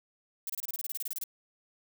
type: noise bursts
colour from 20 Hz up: violet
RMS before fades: -35 dBFS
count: 15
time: 0.47-1.238 s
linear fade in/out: 2 ms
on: 26 ms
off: 27 ms
effects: none